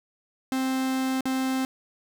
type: tone with dropouts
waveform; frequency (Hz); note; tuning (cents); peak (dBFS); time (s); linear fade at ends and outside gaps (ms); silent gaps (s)
45% pulse; 262.2; C4; +4; -24; 0.52-1.65; 1; 1.208-1.255
effects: none